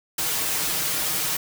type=noise with comb filter; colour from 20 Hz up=white; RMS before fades=-25 dBFS; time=0.18-1.37 s; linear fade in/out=5 ms; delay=6.4 ms; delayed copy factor=+0.7; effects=none